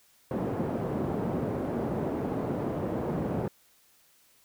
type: band-pass noise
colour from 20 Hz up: pink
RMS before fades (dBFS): -31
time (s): 0.31-3.48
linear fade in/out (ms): 2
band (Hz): 150 to 560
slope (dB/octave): 12
effects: white hiss -63 dBFS RMS until 4.44 s